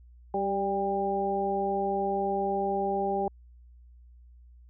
harmonic tone with a mistuned harmonic, 196 Hz, G3, in tune, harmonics 1 / 2 / 3 / 4, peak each -35 / -30 / -34 / -29 dBFS, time 0.34-3.28 s, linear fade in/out 2 ms, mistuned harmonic 4, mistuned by +28 cents, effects added 60 Hz sine -50 dBFS peak until 4.69 s

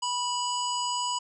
harmonic tone, 982 Hz, B5, 10 cents flat, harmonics 1 / 3 / 5 / 7 / 8, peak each -29 / -34 / -36 / -37 / -38 dBFS, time 0.02-1.19 s, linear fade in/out 10 ms, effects none

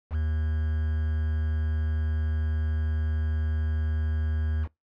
triangle tone with quantisation, 77.78 Hz, D#2, in tune, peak -22 dBFS, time 0.1-4.68 s, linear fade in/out 50 ms, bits 7, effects noise-tail reverb RT60 0.2 s tail -24 dB re dry + low-pass 2000 Hz 12 dB/octave

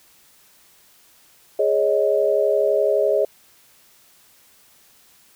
sine chord, Ab suspended fourth, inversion none, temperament equal with one note detuned, 415.3 / 554.4 / 626.2 Hz, Ab4 / Db5 / Eb5, 0 / 0 / +11 cents, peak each -20 dBFS, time 1.59-3.25 s, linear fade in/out 5 ms, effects white hiss -54 dBFS RMS until 5.35 s

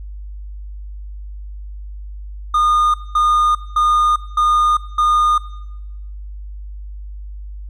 triangle tone bursts, 1221 Hz, D#6, 33 cents flat, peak -10 dBFS, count 5, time 2.54-5.38 s, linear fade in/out 5 ms, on 400 ms, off 210 ms, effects noise-tail reverb RT60 1.0 s tail -17 dB re dry + added 50 Hz sine -28 dBFS peak until 7.69 s

